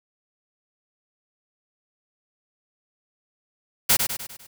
white noise with echo, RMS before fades -17 dBFS, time 3.89-3.97 s, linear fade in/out 10 ms, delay 100 ms, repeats 5, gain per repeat -6 dB, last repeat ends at 4.47 s, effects none

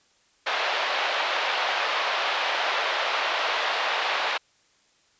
pink band-pass noise, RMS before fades -26 dBFS, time 0.46-4.38 s, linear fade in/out 10 ms, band 600 to 3900 Hz, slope 24 dB/octave, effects white hiss -63 dBFS RMS until 5.19 s + resampled to 16000 Hz

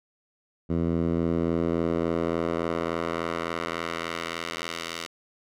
10% pulse tone with band-pass filter sweep, 83.5 Hz, E2, 23 cents sharp, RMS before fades -28 dBFS, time 0.69-5.07 s, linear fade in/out 20 ms, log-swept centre 180 to 3800 Hz, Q 0.72, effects none

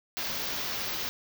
white band-stop noise, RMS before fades -33 dBFS, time 0.17-1.09 s, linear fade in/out 0 ms, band 6200 to 15000 Hz, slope 48 dB/octave, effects none

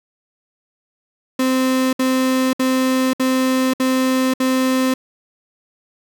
35% pulse tone bursts, 259.5 Hz, C4, 14 cents flat, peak -13 dBFS, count 6, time 1.39-4.94 s, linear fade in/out 5 ms, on 540 ms, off 62 ms, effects none

